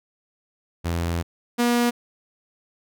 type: tone pair in turn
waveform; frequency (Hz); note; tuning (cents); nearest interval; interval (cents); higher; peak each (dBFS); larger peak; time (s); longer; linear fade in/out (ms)
sawtooth; 84.8 / 239.9; E2 / A#3; +50 / +50; octave + tritone; 1800; second; -19 / -14; second; 0.84-1.23 / 1.58-1.91; first; 20
effects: none